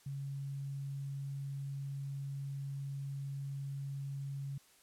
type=tone; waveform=sine; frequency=138.59 Hz; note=C#3; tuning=in tune; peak=-38 dBFS; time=0.06-4.58 s; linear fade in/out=5 ms; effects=white hiss -65 dBFS RMS until 4.82 s + low-pass 12000 Hz 12 dB/octave